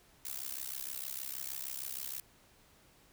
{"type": "noise with amplitude modulation", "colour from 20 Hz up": "blue", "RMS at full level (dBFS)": -37, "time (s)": [0.25, 2.2], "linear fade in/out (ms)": 2, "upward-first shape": "sine", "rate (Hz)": 66.4, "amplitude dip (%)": 100, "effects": ["pink hiss -64 dBFS RMS until 3.12 s"]}